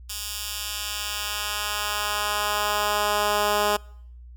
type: tone with high-pass filter sweep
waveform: 10% pulse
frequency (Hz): 207.7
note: G#3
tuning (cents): 0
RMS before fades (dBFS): -26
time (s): 0.09-3.77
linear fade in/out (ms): 10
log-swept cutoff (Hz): 4500 to 420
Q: 0.74
effects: noise-tail reverb RT60 0.7 s tail -26 dB re dry + added 60 Hz sine -41 dBFS peak until 4.36 s